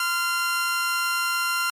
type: tone pair together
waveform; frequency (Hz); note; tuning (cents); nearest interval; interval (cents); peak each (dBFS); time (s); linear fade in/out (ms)
sawtooth; 1027.9 / 1386; C6 / F6; -31 / -14; perfect fourth; 517; -27 / -19; 0-1.7; 2
effects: MP3 64 kbps